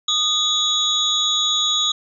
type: tone cluster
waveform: sine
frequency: 1232 / 3396 / 3601 / 3812 / 6700 Hz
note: D#6 / G#7 / A7 / A#7 / G#8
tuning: -17 / +38 / +39 / +38 / +14 cents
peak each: -28 / -21 / -27 / -20 / -26 dBFS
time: 0.08-1.92 s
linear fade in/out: 5 ms
effects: none